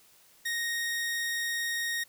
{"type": "tone", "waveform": "sawtooth", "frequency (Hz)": 1864.7, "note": "A#6", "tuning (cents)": 0, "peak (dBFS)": -26, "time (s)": [0.45, 2.04], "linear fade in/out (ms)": 10, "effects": ["white hiss -60 dBFS RMS until 2.08 s"]}